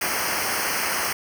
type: noise with comb filter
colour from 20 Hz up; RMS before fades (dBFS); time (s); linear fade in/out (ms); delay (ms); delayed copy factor
pink; -25; 0.01-1.13; 5; 0.27; -1
effects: none